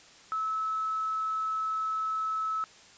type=tone with quantisation; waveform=sine; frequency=1300 Hz; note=E6; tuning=24 cents flat; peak=-28 dBFS; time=0.32-2.64 s; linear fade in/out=0 ms; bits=9; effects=white hiss -54 dBFS RMS until 2.97 s + resampled to 16000 Hz